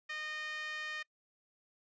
5% pulse tone with band-pass filter, 614 Hz, D#5, 23 cents flat, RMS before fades -41 dBFS, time 0.09-1.03 s, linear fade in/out 10 ms, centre 1900 Hz, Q 2.7, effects noise-tail reverb RT60 0.1 s tail -23 dB re dry + resampled to 16000 Hz

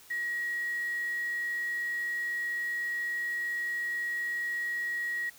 sine tone with quantisation, 1902 Hz, A#6, 34 cents sharp, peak -30 dBFS, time 0.1-5.3 s, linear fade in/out 10 ms, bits 8, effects white hiss -55 dBFS RMS until 5.38 s

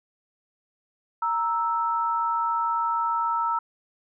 sine tone pair together, 931 / 1316.6 Hz, A#5 / E6, -2 / -3 cents, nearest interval tritone, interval 599 cents, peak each -25 dBFS, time 1.22-3.59 s, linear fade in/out 5 ms, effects none

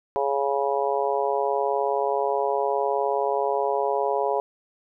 harmonic tone, 139.2 Hz, C#3, 8 cents sharp, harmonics 3 / 4 / 5 / 6 / 7, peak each -26 / -27 / -28 / -29 / -29 dBFS, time 0.16-4.4 s, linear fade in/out 0 ms, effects none

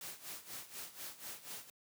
white noise with tremolo, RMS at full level -45 dBFS, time 0.01-1.7 s, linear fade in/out 2 ms, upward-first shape sine, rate 4.1 Hz, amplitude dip 80%, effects high-pass 100 Hz 12 dB/octave

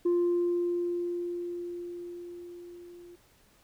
sine tone with level ramp, 349.2 Hz, F4, in tune, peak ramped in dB -20 to -47 dBFS, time 0.05-3.16 s, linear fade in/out 10 ms, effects tanh soft clip ceiling -21 dBFS + pink hiss -63 dBFS RMS until 3.63 s

